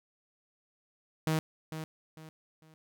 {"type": "tone with echo", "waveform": "sawtooth", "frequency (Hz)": 157.9, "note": "D#3", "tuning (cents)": 26, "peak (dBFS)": -23, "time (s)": [1.27, 1.39], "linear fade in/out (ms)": 0, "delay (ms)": 450, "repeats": 3, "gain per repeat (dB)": -10, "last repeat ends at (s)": 2.74, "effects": []}